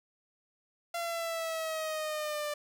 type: exponential sweep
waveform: sawtooth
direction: down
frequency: 686 to 590 Hz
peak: -29 dBFS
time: 0.94-2.54 s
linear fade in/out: 5 ms
effects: none